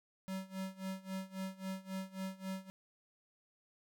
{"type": "tone with tremolo", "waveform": "square", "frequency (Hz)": 190.1, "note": "F#3", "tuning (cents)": 47, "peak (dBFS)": -38, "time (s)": [0.28, 2.7], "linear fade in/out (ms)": 0, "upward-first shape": "sine", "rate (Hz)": 3.7, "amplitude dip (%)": 90, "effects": []}